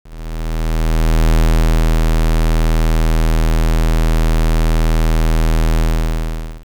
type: tone with ADSR envelope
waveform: square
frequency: 40.23 Hz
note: E1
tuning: 41 cents flat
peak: -9 dBFS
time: 0.02-6.66 s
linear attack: 1300 ms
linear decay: 670 ms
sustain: -2 dB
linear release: 870 ms
effects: 7-bit